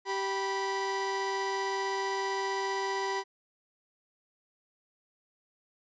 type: tone pair together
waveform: 30% pulse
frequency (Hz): 389.2 / 980.7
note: G4 / B5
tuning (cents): -12 / -12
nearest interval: octave + major third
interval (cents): 1600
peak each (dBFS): -30 / -30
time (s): 0.05-3.24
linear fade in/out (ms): 50
effects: resampled to 16000 Hz